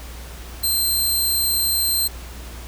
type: tone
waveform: 10% pulse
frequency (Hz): 4133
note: C8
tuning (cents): -22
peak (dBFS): -11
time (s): 0.63-2.08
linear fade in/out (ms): 10
effects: added 60 Hz sine -34 dBFS peak until 2.67 s + pink hiss -40 dBFS RMS until 2.67 s